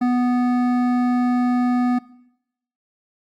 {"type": "tone with hard clipping", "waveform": "sine", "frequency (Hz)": 246.9, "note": "B3", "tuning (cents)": 0, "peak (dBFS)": -18, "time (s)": [0.01, 1.99], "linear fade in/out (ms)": 10, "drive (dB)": 12, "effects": ["noise-tail reverb RT60 0.8 s tail -20 dB re dry", "Opus 48 kbps"]}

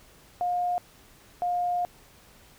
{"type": "tone pair in turn", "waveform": "sine", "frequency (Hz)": [712, 709.5], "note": ["F5", "F5"], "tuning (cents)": [33, 27], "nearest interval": "unison", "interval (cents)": 6, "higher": "first", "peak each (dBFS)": -24, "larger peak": "neither", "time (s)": [[0.41, 0.78], [1.42, 1.85]], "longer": "second", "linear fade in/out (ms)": 0, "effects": ["pink hiss -55 dBFS RMS until 2.58 s"]}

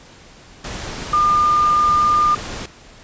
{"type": "tone in noise", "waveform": "sine", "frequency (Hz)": 1205, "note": "D6", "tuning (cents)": 44, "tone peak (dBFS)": -12, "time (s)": [1.13, 2.35], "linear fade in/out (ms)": 5, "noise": "pink", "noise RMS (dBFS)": -29, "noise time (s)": [0.64, 2.66], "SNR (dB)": 14, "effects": ["pink hiss -44 dBFS RMS until 3.03 s", "resampled to 16000 Hz"]}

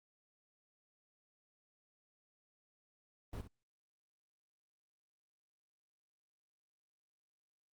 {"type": "noise with echo", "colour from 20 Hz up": "brown", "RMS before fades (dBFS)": -43, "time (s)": [3.33, 3.41], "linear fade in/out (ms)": 2, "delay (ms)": 64, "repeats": 1, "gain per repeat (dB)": -10, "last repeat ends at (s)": 3.474, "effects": ["Opus 24 kbps"]}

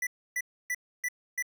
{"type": "tone bursts", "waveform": "square", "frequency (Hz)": 1975.5, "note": "B6", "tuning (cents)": 0, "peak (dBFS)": -29, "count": 5, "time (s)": [0.02, 1.425], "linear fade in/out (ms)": 5, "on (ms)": 49, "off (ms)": 290, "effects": []}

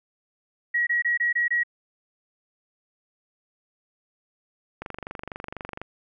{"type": "tone bursts", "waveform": "sine", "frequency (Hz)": 1909, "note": "A#6", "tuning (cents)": 41, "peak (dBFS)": -20, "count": 6, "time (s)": [0.74, 1.635], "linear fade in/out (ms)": 10, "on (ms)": 130, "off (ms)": 23}
{"type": "click train", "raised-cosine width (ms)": 0.5, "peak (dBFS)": -19, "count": 25, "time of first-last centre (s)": [4.82, 5.816], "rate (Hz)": 24.1}
{"effects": []}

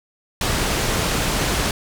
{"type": "low-pass noise", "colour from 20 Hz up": "pink", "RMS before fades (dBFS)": -21, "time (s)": [0.41, 1.71], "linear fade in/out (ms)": 2, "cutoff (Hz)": 9800, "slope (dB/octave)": 12, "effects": []}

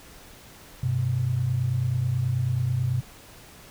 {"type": "tone pair together", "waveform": "sine", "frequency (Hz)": [98.4, 127.62], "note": ["G2", "C3"], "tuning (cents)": [7, -43], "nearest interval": "perfect fourth", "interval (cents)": 450, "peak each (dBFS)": [-28, -23], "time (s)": [0.83, 3.01], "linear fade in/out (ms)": 5, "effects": ["pink hiss -48 dBFS RMS until 3.7 s"]}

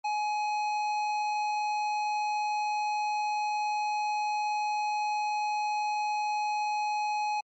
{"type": "tone with tanh clipping", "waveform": "triangle", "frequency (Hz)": 841, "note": "G#5", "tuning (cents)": 22, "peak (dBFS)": -29, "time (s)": [0.04, 7.41], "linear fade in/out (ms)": 10, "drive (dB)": 17, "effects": ["MP3 32 kbps"]}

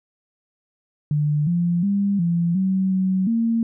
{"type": "tone with pitch steps", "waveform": "sine", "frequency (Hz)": [148.7, 173, 200, 170.6, 189.7, 188, 229.1], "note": ["D3", "F3", "G3", "F3", "F#3", "F#3", "A#3"], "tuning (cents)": [22, -16, 35, -40, 43, 28, -30], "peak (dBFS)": -17, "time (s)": [1.11, 3.63], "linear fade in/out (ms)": 2, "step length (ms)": 360, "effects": []}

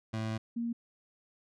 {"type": "tone pair in turn", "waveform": ["25% pulse", "sine"], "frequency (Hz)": [110.5, 234.1], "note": ["A2", "A#3"], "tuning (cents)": [8, 8], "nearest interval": "octave + minor second", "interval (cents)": 1300, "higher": "second", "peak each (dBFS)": [-29, -31], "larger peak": "first", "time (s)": [[0.13, 0.38], [0.56, 0.73]], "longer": "first", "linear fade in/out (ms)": 10, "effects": ["low-pass 6000 Hz 12 dB/octave"]}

